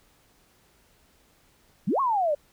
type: exponential two-way sweep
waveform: sine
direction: up then down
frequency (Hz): 155.7 to 1130 to 563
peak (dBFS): -21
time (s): 1.87-2.35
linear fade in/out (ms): 10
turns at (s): 2
effects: pink hiss -62 dBFS RMS until 2.52 s